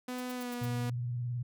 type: tone with pitch glide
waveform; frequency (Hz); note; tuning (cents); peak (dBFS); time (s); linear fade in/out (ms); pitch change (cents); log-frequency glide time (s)
sawtooth; 250.3 to 242.9; B3 to B3; +23 to -29; -32; 0.08-0.9; 5; -52; 0.34-0.53
type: noise bursts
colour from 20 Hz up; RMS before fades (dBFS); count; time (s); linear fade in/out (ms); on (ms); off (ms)
blue; -47; 5; 0.18-0.657; 5; 25; 88
type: tone with vibrato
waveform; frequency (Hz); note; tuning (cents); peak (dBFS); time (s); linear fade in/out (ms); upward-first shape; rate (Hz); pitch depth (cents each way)
sine; 121.5; B2; -28; -32; 0.61-1.43; 10; sine; 19; 57
effects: none